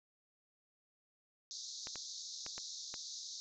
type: band-pass noise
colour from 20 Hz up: white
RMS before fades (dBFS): -47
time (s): 1.51-3.4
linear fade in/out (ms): 0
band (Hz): 3700 to 6700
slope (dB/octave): 96
type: clicks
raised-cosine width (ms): 0.3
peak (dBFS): -29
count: 5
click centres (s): 1.871 / 1.957 / 2.464 / 2.58 / 2.941
effects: none